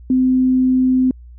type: tone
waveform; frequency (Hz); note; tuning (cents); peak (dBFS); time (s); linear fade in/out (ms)
sine; 257.1; C4; -30; -11; 0.1-1.11; 2
effects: added 60 Hz sine -36 dBFS peak until 1.38 s